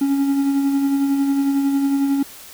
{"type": "tone with tremolo", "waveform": "triangle", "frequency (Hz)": 277.2, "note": "C#4", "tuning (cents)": 0, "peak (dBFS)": -12, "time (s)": [0.01, 2.23], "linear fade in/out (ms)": 5, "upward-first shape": "sine", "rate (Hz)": 11, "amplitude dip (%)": 35, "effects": ["white hiss -40 dBFS RMS until 2.53 s"]}